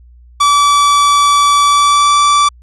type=tone with pitch glide; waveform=45% pulse; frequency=1153 to 1162.4 Hz; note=D6 to D6; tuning=-32 to -18 cents; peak=-7 dBFS; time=0.4-2.49 s; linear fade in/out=10 ms; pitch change=+14 cents; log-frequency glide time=1.64-2.18 s; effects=added 60 Hz sine -38 dBFS peak until 2.62 s + resampled to 24000 Hz